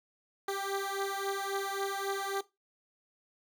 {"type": "beating tone pair", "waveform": "15% pulse", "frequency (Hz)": [392, 395.7], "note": ["G4", "G4"], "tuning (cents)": [0, 16], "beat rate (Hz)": 3.7, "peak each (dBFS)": [-29, -30], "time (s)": [0.48, 2.41], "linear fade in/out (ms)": 5, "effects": ["noise-tail reverb RT60 0.2 s tail -17 dB re dry"]}